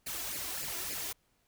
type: noise with flanger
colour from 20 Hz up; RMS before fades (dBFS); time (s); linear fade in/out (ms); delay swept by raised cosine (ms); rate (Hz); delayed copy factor
white; -38; 0.06-1.13; 10; 0.41 to 3.01; 3.5; +0.75
effects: pink hiss -73 dBFS RMS until 1.47 s